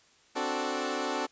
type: chord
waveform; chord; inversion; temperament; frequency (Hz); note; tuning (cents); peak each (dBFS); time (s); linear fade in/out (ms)
15% pulse; D dominant seventh; third; equal; 261.6 / 293.7 / 370 / 440; C4 / D4 / F#4 / A4; 0 / 0 / 0 / 0; -29; 0.35-1.27; 20
effects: white hiss -62 dBFS RMS until 1.31 s + resampled to 16000 Hz